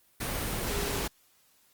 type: tone in noise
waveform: sine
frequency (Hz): 406.4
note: G#4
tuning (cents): -38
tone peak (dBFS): -37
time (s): 0.7-1.02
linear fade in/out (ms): 10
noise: pink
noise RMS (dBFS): -32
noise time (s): 0.2-1.08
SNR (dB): -8
effects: white hiss -65 dBFS RMS until 1.73 s + Opus 32 kbps

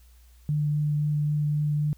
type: tone with vibrato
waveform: sine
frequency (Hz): 148.9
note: D3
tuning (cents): +24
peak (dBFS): -22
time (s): 0.49-1.93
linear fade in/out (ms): 0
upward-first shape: triangle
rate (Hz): 3.8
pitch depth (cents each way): 10
effects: added 60 Hz sine -51 dBFS peak until 1.97 s + white hiss -63 dBFS RMS until 1.97 s

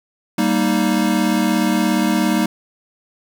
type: chord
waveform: square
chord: Eb major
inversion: first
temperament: equal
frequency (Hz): 196 / 233.1 / 311.1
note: G3 / Bb3 / Eb4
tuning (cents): 0 / 0 / 0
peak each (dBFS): -20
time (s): 0.38-2.46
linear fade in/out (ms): 5
effects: 8-bit

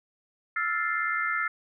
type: chord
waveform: sine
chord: F major seventh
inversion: third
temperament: equal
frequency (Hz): 1318.5 / 1396.9 / 1760 / 2093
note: E6 / F6 / A6 / C7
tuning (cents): 0 / 0 / 0 / 0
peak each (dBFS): -31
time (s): 0.56-1.48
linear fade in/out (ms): 5
effects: none

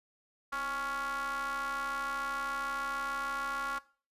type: ring-modulated tone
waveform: square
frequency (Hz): 142.6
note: C#3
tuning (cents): +49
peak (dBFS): -31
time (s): 0.52-3.79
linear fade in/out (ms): 10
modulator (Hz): 1250
effects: noise-tail reverb RT60 0.4 s tail -19 dB re dry + resampled to 32000 Hz

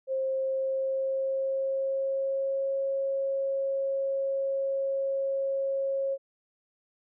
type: tone with pitch glide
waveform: sine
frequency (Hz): 530 to 544.3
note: C5 to C#5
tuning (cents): +22 to -32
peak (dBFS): -26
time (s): 0.07-6.18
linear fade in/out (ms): 50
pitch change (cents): +46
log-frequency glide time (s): 0.23-2.75
effects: none

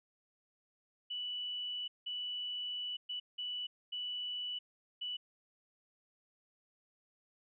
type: tone bursts at uneven times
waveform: sine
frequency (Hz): 2962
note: F#7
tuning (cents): +1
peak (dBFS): -37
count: 6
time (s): 1.1-1.88 / 2.06-2.97 / 3.09-3.2 / 3.38-3.67 / 3.92-4.59 / 5.01-5.17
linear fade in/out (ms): 10
effects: none

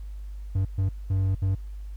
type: tone bursts at uneven times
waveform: triangle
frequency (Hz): 95.8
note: G2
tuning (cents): -39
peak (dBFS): -19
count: 4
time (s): 0.55-0.65 / 0.78-0.89 / 1.1-1.35 / 1.42-1.55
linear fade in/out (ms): 5
effects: added 50 Hz sine -34 dBFS peak until 1.96 s + pink hiss -63 dBFS RMS until 1.96 s

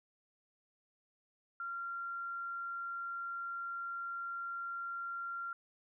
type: tone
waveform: sine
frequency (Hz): 1380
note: F6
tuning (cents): -21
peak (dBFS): -38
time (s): 1.6-5.53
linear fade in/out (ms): 2
effects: none

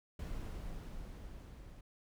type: noise with level ramp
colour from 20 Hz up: brown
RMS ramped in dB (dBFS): -41 to -52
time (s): 0.19-1.81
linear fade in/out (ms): 5
effects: none

